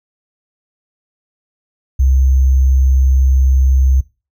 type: tone with sample-and-hold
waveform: sine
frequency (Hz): 66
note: C2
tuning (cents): +16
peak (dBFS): -8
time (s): 1.99-4.01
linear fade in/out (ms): 10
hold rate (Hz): 6300
effects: noise-tail reverb RT60 0.3 s tail -21 dB re dry